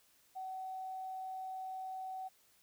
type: tone with tanh clipping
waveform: triangle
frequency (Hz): 755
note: F#5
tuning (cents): +35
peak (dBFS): -40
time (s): 0.35-2.29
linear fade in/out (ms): 20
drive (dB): 3
effects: white hiss -69 dBFS RMS until 2.62 s